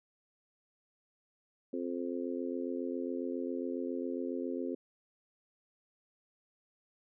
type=harmonic tone; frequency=87.31 Hz; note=F2; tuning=in tune; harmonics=3 / 4 / 5 / 6; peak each=-37 / -39 / -41 / -43 dBFS; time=1.73-4.75 s; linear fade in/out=5 ms; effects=none